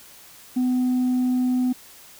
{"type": "tone with tanh clipping", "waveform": "sine", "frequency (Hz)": 251.8, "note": "B3", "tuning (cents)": 34, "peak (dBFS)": -19, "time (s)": [0.56, 1.73], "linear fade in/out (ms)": 10, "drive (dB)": 1, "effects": ["white hiss -47 dBFS RMS until 2.19 s"]}